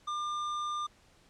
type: tone with hard clipping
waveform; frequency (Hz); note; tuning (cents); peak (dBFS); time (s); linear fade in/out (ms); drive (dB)
sine; 1200; D6; +37; -34; 0.07-0.87; 10; 10
effects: pink hiss -63 dBFS RMS until 1.29 s + low-pass 8000 Hz 12 dB/octave